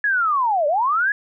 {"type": "linear two-way sweep", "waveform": "sine", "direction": "down then up", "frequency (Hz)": [1708, 560, 1708], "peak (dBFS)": -16, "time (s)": [0.04, 1.12], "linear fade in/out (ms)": 2, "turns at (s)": 0.67, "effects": []}